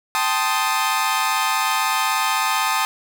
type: chord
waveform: sawtooth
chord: A half-diminished seventh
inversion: third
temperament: equal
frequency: 784 / 880 / 1046.5 / 1244.5 Hz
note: G5 / A5 / C6 / Eb6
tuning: 0 / 0 / 0 / 0 cents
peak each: -23 / -19 / -21 / -19 dBFS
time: 0.15-2.85 s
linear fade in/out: 0 ms
effects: none